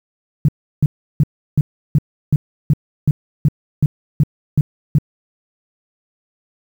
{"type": "tone bursts", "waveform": "sine", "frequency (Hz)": 146.83, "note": "D3", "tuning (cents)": 0, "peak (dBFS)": -8, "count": 13, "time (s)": [0.45, 4.985], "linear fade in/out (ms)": 2, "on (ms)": 35, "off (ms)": 340, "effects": ["7-bit"]}